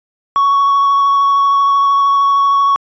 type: tone with vibrato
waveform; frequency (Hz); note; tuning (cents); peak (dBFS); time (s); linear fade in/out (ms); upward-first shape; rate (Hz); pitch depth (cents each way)
triangle; 1115; C#6; +10; -6; 0.36-2.76; 0; sine; 13; 10
effects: tanh soft clip ceiling -3 dBFS + resampled to 16000 Hz